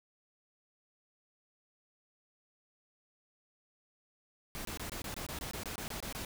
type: noise bursts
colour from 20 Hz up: pink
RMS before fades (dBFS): -41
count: 14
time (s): 4.55-6.249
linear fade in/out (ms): 0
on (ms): 100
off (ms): 23
effects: none